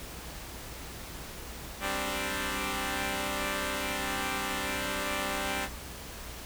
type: chord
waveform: 5% pulse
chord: G suspended fourth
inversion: none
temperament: equal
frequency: 196 / 261.6 / 293.7 Hz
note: G3 / C4 / D4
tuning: 0 / 0 / 0 cents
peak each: -24 dBFS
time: 1.8-5.69 s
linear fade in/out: 50 ms
effects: added 60 Hz sine -47 dBFS peak until 6.45 s + pink hiss -43 dBFS RMS until 6.45 s